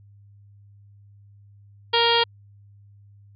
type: harmonic tone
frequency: 466.9 Hz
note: A#4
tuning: 3 cents sharp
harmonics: 1 / 2 / 3 / 4 / 5 / 6 / 7 / 8 / 9 / 10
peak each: -23 / -22 / -29 / -29 / -32 / -28 / -22 / -33 / -30 / -31 dBFS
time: 1.93-2.24 s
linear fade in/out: 10 ms
effects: added 101 Hz sine -48 dBFS peak until 3.35 s